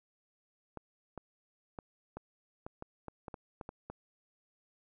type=clicks; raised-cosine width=1 ms; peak=-28 dBFS; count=12; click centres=0.773 / 1.177 / 1.788 / 2.17 / 2.665 / 2.824 / 3.083 / 3.282 / 3.342 / 3.612 / 3.691 / 3.9 s; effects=none